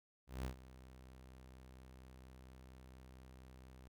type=tone with ADSR envelope; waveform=sawtooth; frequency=64.3 Hz; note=C2; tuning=30 cents flat; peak=-35 dBFS; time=0.27-3.88 s; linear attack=180 ms; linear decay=98 ms; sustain=-17 dB; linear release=4 ms; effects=none